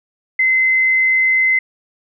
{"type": "tone", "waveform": "sine", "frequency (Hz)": 2056, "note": "C7", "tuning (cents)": -31, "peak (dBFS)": -11, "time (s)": [0.39, 1.59], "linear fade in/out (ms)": 5, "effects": []}